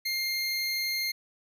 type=tone pair together; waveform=square; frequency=2116 / 4224 Hz; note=C7 / C8; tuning=+19 / +16 cents; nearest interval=octave; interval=1197 cents; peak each=-32 / -31 dBFS; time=0.05-1.12 s; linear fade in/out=10 ms; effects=none